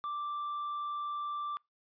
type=tone with tanh clipping; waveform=sine; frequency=1174.7 Hz; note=D6; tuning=in tune; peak=-35 dBFS; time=0.04-1.57 s; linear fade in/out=0 ms; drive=3 dB; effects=noise-tail reverb RT60 0.2 s tail -25 dB re dry + resampled to 11025 Hz